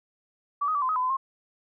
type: tone with pitch steps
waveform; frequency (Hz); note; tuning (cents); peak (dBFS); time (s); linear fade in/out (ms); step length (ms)
sine; 1150 / 1255 / 1154 / 1029 / 1264 / 1007 / 1020 / 1069; D6 / D#6 / D6 / C6 / D#6 / B5 / C6 / C6; -37 / +15 / -31 / -29 / +27 / +33 / -44 / +37; -23; 0.61-1.17; 10; 70
effects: none